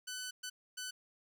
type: tone bursts at uneven times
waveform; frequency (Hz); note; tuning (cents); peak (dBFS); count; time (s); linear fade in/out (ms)
10% pulse; 1501; F#6; +24; -32; 3; 0.07-0.31 / 0.43-0.5 / 0.77-0.91; 10
effects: none